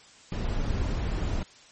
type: noise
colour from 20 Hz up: brown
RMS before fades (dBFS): -28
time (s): 0.32-1.43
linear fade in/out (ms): 2
effects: white hiss -53 dBFS RMS until 1.71 s + MP3 32 kbps